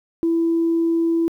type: tone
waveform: sine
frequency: 332.3 Hz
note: E4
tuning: 14 cents sharp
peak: -15 dBFS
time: 0.23-1.28 s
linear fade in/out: 0 ms
effects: tanh soft clip ceiling -11 dBFS + 9-bit